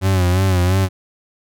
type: tone with vibrato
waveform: 40% pulse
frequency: 92.5 Hz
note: F#2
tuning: in tune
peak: -12 dBFS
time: 0.01-0.89 s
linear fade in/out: 50 ms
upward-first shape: sine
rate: 2.9 Hz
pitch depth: 74 cents each way
effects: none